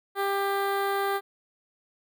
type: tone with notch filter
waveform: 15% pulse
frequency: 396.3 Hz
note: G4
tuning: 19 cents sharp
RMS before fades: -27 dBFS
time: 0.15-1.21 s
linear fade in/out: 50 ms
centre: 6200 Hz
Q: 0.6
effects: none